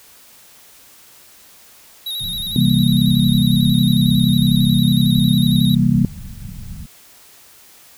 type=tone with vibrato; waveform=square; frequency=3800 Hz; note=A#7; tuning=33 cents sharp; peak=-23 dBFS; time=2.06-5.75 s; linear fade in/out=5 ms; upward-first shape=square; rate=11 Hz; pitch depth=41 cents each way
type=low-pass noise; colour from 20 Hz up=pink; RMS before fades=-31 dBFS; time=2.2-6.86 s; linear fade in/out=5 ms; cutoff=210 Hz; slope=48 dB/octave
type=chord; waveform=sine; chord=C dominant seventh; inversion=none; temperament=just; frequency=130.81 / 163.52 / 196.22 / 235.5 Hz; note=C3 / E3 / G3 / Bb3; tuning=0 / -14 / +2 / +18 cents; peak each=-17 dBFS; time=2.56-6.05 s; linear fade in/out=2 ms
effects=white hiss -46 dBFS RMS until 7.97 s